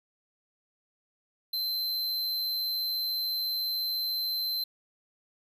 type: tone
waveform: square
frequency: 4093 Hz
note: C8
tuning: 39 cents flat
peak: -29 dBFS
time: 1.53-4.64 s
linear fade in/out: 5 ms
effects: none